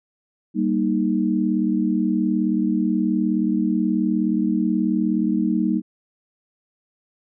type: chord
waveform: sine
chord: Eb major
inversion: first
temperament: just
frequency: 194.45 / 233.3 / 311.1 Hz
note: G3 / Bb3 / Eb4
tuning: -14 / +2 / 0 cents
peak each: -22 dBFS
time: 0.54-5.82 s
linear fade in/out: 50 ms
effects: none